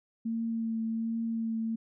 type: tone with vibrato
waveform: sine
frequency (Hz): 226.4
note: A3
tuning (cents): +50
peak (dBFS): -29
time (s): 0.25-1.76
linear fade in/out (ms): 10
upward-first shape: triangle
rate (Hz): 1.3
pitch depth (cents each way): 18
effects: none